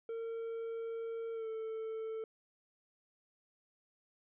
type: tone with pitch glide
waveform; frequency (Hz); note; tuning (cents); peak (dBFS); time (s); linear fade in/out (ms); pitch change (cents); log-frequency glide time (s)
triangle; 456.2 to 443.5; A#4 to A4; -37 to +14; -36; 0.09-2.24; 2; -49; 1.33-1.47
effects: resampled to 8000 Hz